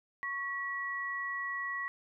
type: tone pair together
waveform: sine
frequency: 1109.6 / 1930 Hz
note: C#6 / B6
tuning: +1 / -40 cents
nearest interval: minor seventh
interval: 959 cents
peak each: -39 / -35 dBFS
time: 0.23-1.88 s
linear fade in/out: 0 ms
effects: none